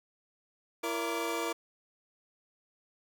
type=tone cluster; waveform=25% pulse; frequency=335.6 / 466.7 / 572 / 1167 Hz; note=E4 / A#4 / D5 / D6; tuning=+31 / +2 / -46 / -11 cents; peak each=-32 / -32 / -39 / -35 dBFS; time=0.83-1.53 s; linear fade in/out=10 ms; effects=none